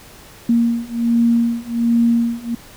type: beating tone pair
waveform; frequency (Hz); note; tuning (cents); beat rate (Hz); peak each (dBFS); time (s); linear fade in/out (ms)
sine; 233.1 / 234.4; A#3 / A#3; 0 / +10; 1.3; -17 / -16; 0.49-2.55; 5
effects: pink hiss -42 dBFS RMS until 2.76 s